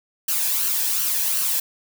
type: noise with flanger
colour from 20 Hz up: blue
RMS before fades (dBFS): -22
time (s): 0.28-1.6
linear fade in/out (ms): 5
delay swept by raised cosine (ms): 0.68 to 1.22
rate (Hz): 2.7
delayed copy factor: +0.55
effects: none